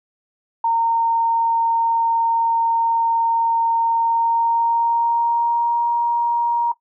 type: tone with pitch glide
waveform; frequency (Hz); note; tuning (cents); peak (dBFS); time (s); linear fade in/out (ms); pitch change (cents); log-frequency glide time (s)
sine; 919 to 943.2; A#5 to A#5; -25 to +20; -15; 0.64-6.72; 5; +45; 3.96-5.9
effects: noise-tail reverb RT60 0.1 s tail -17 dB re dry